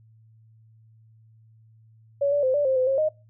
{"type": "tone with pitch steps", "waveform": "sine", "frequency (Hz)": [564, 578, 518, 582, 527, 512, 538, 619], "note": ["C#5", "D5", "C5", "D5", "C5", "C5", "C5", "D#5"], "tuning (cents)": [30, -28, -17, -16, 12, -38, 48, -9], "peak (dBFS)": -19, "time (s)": [2.21, 3.09], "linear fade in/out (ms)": 10, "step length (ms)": 110, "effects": ["noise-tail reverb RT60 0.3 s tail -24 dB re dry", "added 111 Hz sine -52 dBFS peak until 3.29 s"]}